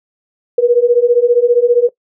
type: beating tone pair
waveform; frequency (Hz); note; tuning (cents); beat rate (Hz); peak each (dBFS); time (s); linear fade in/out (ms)
sine; 473.1 / 488.1; A#4 / B4; +26 / -20; 15; -11 / -10; 0.58-1.89; 5
effects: noise-tail reverb RT60 0.1 s tail -19 dB re dry